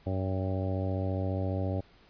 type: harmonic tone with a mistuned harmonic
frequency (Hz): 94.6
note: F#2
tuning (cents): +39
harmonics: 1 / 2 / 3 / 4 / 5 / 6 / 7 / 8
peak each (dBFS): -30 / -38 / -37 / -42 / -42 / -38 / -43 / -45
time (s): 0.06-1.81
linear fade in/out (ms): 10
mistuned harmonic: 8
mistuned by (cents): +75
effects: pink hiss -60 dBFS RMS until 2.09 s + resampled to 11025 Hz